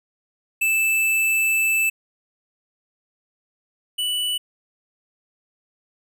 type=tone pair in turn; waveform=square; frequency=2637 / 2965 Hz; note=E7 / F#7; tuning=0 / +3 cents; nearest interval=major second; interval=203 cents; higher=second; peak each=-18 / -22 dBFS; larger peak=first; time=0.61-1.9 / 3.98-4.38 s; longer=first; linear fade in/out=10 ms; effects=none